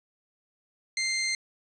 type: tone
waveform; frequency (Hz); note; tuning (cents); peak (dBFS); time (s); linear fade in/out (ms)
20% pulse; 2093; C7; 0; -21; 0.97-1.35; 2
effects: resampled to 24000 Hz + 9-bit